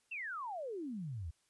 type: exponential sweep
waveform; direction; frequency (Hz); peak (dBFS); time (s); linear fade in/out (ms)
sine; down; 2788 to 73; -39; 0.11-1.31; 10
effects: white hiss -75 dBFS RMS until 1.49 s + resampled to 24000 Hz